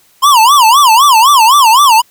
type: tone with vibrato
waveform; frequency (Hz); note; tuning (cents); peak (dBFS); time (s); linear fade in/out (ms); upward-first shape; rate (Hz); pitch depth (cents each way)
square; 1013; B5; +44; -4; 0.22-2.02; 20; sine; 3.9; 260
effects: white hiss -49 dBFS RMS until 2.1 s